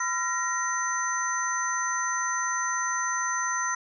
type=tone cluster; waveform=sine; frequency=1006 / 1370 / 1883 / 6120 Hz; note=B5 / F6 / A#6 / G8; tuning=+32 / -34 / +17 / -42 cents; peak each=-31 dBFS; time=0-3.75 s; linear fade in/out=5 ms; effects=none